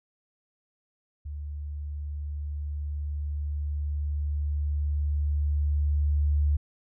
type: tone with level ramp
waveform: sine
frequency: 73.42 Hz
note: D2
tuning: in tune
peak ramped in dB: -33 to -20 dBFS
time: 1.25-6.57 s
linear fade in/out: 10 ms
effects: none